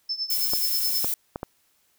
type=tone with tremolo; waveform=sine; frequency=5274 Hz; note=E8; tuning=in tune; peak=-23 dBFS; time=0.09-1.05 s; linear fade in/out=5 ms; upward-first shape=triangle; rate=9.4 Hz; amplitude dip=90%
type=noise; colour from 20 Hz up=violet; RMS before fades=-26 dBFS; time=0.3-1.14 s; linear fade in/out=2 ms
type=clicks; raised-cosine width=1 ms; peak=-16 dBFS; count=4; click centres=0.535 / 1.045 / 1.359 / 1.431 s
effects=white hiss -66 dBFS RMS until 1.98 s